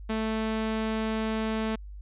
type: tone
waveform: sawtooth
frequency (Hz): 220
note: A3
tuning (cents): 0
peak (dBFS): -23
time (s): 0.09-1.76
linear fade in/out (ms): 10
effects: added 50 Hz sine -39 dBFS peak until 2.01 s + resampled to 8000 Hz